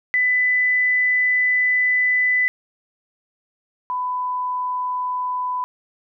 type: tone pair in turn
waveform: sine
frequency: 1998 / 999 Hz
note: B6 / B5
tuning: +20 / +20 cents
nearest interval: octave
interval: 1200 cents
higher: first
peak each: -15 / -21 dBFS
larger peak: first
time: 0.14-2.48 / 3.9-5.64 s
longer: first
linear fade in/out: 0 ms
effects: none